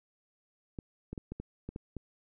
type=clicks; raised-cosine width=3 ms; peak=-26 dBFS; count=8; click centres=0.788 / 1.13 / 1.178 / 1.32 / 1.4 / 1.69 / 1.761 / 1.967 s; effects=none